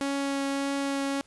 sawtooth tone with vibrato, 277.2 Hz, C#4, in tune, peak -23 dBFS, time 0.01-1.21 s, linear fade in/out 0 ms, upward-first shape triangle, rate 1.7 Hz, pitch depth 9 cents each way, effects pink hiss -60 dBFS RMS until 1.26 s + resampled to 24000 Hz

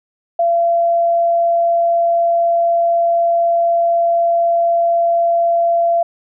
sine tone, 681 Hz, F5, 44 cents flat, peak -11 dBFS, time 0.39-6.03 s, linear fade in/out 5 ms, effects none

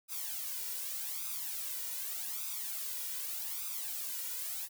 blue noise with flanger, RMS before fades -39 dBFS, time 0.08-4.69 s, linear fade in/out 50 ms, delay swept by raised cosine 0.81 to 2.11 ms, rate 0.84 Hz, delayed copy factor +0.85, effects none

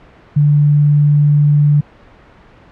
sine tone, 146.83 Hz, D3, in tune, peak -7 dBFS, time 0.36-1.81 s, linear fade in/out 10 ms, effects pink hiss -43 dBFS RMS until 2.71 s + low-pass 2000 Hz 12 dB/octave

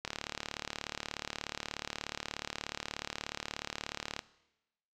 click train, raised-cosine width 0.2 ms, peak -18 dBFS, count 153, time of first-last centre 0.05-4.192 s, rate 36.7 Hz, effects noise-tail reverb RT60 1.0 s tail -19 dB re dry

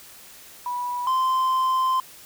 sine / triangle tone pair in turn, 980 / 1038.3 Hz, B5 / C6, -14 / -14 cents, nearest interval minor second, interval 100 cents, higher second, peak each -25 / -17 dBFS, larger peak second, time 0.66-1.07 / 1.07-2 s, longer second, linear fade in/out 2 ms, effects white hiss -46 dBFS RMS until 2.25 s

